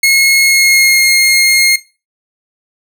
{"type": "tone with pitch glide", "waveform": "sawtooth", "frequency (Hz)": [2168, 2138], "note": ["C#7", "C7"], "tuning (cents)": [-39, 37], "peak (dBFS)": -3, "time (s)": [0.03, 1.76], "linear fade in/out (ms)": 5, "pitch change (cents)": -24, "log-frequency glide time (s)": [0.43, 1.05], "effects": ["noise-tail reverb RT60 0.3 s tail -18 dB re dry"]}